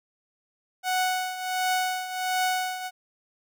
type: tone with tremolo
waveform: sawtooth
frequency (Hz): 740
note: F#5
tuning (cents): 0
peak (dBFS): -18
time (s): 0.83-2.91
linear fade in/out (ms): 50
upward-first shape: triangle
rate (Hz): 1.4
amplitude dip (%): 75
effects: none